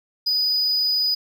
triangle tone, 4963 Hz, D#8, 5 cents flat, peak -17 dBFS, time 0.26-1.15 s, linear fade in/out 10 ms, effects none

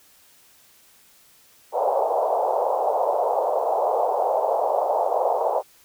pink band-pass noise, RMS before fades -22 dBFS, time 1.72-5.63 s, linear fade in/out 50 ms, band 490 to 910 Hz, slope 48 dB/octave, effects white hiss -55 dBFS RMS until 5.84 s

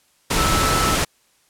sine tone in noise, 1313 Hz, E6, 7 cents flat, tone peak -21 dBFS, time 0.37-0.96 s, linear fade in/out 10 ms, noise pink, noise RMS -19 dBFS, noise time 0.3-1.05 s, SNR -5 dB, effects white hiss -60 dBFS RMS until 1.49 s + low-pass 11000 Hz 12 dB/octave

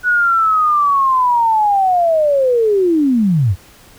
sine linear sweep, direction down, 1480 to 80.1 Hz, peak -10 dBFS, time 0.03-3.56 s, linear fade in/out 50 ms, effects pink hiss -44 dBFS RMS until 3.98 s

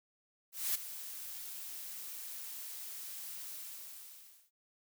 blue noise with ADSR envelope, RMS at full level -32 dBFS, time 0.52-4.51 s, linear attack 230 ms, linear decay 8 ms, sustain -13 dB, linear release 990 ms, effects none

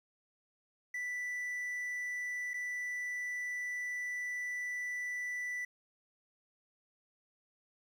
triangle tone with dropouts, 1975.5 Hz, B6, in tune, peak -34 dBFS, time 0.94-5.65 s, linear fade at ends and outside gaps 5 ms, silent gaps 2.535-2.54 s, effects 11-bit

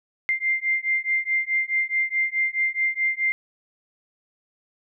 sine beating tone pair, 2094 / 2098.7 Hz, C7 / C7, +1 / +5 cents, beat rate 4.7 Hz, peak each -24 dBFS, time 0.29-3.32 s, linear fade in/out 0 ms, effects none

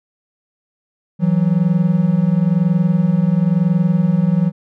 triangle tone pair together, 163.61 / 184.6 Hz, E3 / F#3, -13 / -4 cents, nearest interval major second, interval 209 cents, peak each -13 dBFS, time 1.19-4.52 s, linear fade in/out 50 ms, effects none

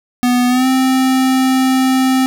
square tone with pitch glide, 246.6 to 261 Hz, B3 to C4, -2 to -4 cents, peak -11 dBFS, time 0.23-2.26 s, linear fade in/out 0 ms, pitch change +98 cents, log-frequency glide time 0.48-0.67 s, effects none

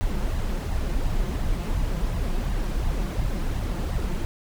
brown noise with flanger, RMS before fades -25 dBFS, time 0.01-4.25 s, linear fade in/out 0 ms, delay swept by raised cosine 1 to 5.8 ms, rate 2.8 Hz, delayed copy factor +0.6, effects none

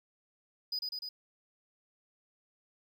triangle tone with echo, 4961 Hz, D#8, 6 cents flat, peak -31 dBFS, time 0.72-0.79 s, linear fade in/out 5 ms, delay 100 ms, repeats 3, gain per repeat -2 dB, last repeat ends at 1.09 s, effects 11-bit

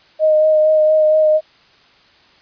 sine tone with vibrato, 620 Hz, D#5, 6 cents flat, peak -9 dBFS, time 0.19-1.41 s, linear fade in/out 50 ms, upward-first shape sine, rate 4.3 Hz, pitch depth 15 cents each way, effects white hiss -50 dBFS RMS until 2.41 s + resampled to 11025 Hz

